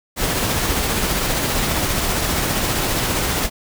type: noise with tremolo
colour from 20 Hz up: pink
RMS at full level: -19 dBFS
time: 0.16-3.5 s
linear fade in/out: 50 ms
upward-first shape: sine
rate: 15 Hz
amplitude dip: 25%
effects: none